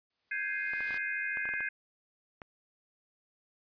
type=noise with exponential growth; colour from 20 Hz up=white; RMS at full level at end=-43 dBFS; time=0.1-0.98 s; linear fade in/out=5 ms; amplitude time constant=190 ms
type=chord; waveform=sine; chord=Ab major seventh; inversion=third; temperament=equal with one note detuned; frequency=1568 / 1661.2 / 2101 / 2489 Hz; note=G6 / Ab6 / C7 / Eb7; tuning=0 / 0 / +7 / 0 cents; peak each=-38 / -36 / -37 / -39 dBFS; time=0.31-1.69 s; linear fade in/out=5 ms
type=clicks; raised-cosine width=0.5 ms; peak=-29 dBFS; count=10; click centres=0.735 / 0.806 / 0.907 / 0.943 / 1.372 / 1.455 / 1.49 / 1.538 / 1.606 / 2.418 s
effects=resampled to 11025 Hz